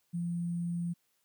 sine tone with sample-and-hold, 172 Hz, F3, 26 cents flat, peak -31 dBFS, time 0.13-0.94 s, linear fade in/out 20 ms, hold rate 8820 Hz, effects white hiss -75 dBFS RMS until 1.24 s

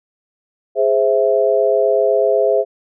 sine chord, Ab augmented, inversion none, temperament equal, 415.3 / 523.3 / 659.3 Hz, Ab4 / C5 / E5, 0 / 0 / 0 cents, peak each -16 dBFS, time 0.75-2.65 s, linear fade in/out 50 ms, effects none

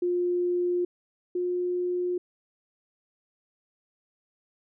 sine tone pair in turn, 354.3 / 357.4 Hz, F4 / F4, +25 / +40 cents, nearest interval unison, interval 15 cents, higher second, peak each -23 / -25 dBFS, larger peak first, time 0.02-0.85 / 1.35-2.18 s, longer neither, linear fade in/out 5 ms, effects none

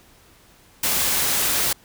white noise, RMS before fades -21 dBFS, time 0.83-1.73 s, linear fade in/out 5 ms, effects pink hiss -53 dBFS RMS until 1.84 s

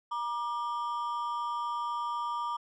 triangle ring-modulated tone, 1072 Hz, C6, 42 cents sharp, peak -26 dBFS, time 0.11-2.57 s, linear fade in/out 10 ms, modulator 120 Hz, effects resampled to 22050 Hz

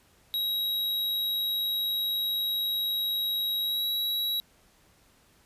square tone with pitch glide, 3836 to 3878 Hz, A#7 to B7, +49 to -32 cents, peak -27 dBFS, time 0.34-4.4 s, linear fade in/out 0 ms, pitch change +19 cents, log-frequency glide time 3.6-3.86 s, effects pink hiss -62 dBFS RMS until 5.45 s + resampled to 32000 Hz

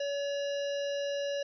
harmonic tone with a mistuned harmonic, 567 Hz, C#5, 39 cents sharp, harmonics 1 / 3 / 5 / 7 / 9 / 10, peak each -31 / -44 / -43 / -48 / -50 / -51 dBFS, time 0-1.43 s, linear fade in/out 5 ms, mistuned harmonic 10, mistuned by +38 cents, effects none

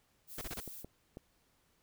violet noise, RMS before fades -48 dBFS, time 0.27-0.85 s, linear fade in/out 50 ms
pink noise bursts, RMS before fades -42 dBFS, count 4, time 0.38-0.602 s, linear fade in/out 2 ms, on 33 ms, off 30 ms
clicks, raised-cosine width 2 ms, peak -32 dBFS, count 3, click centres 0.677 / 0.846 / 1.171 s
effects pink hiss -73 dBFS RMS until 1.82 s

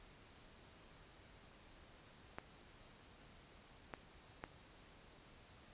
clicks, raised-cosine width 0.5 ms, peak -29 dBFS, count 3, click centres 2.385 / 3.938 / 4.439 s, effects pink hiss -62 dBFS RMS until 5.73 s + resampled to 8000 Hz

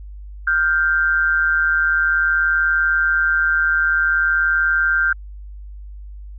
sine tone pair together, 1403.5 / 1564 Hz, F6 / G6, +8 / -4 cents, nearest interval major second, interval 188 cents, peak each -17 dBFS, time 0.47-5.13 s, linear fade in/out 5 ms, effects added 50 Hz sine -32 dBFS peak until 6.38 s

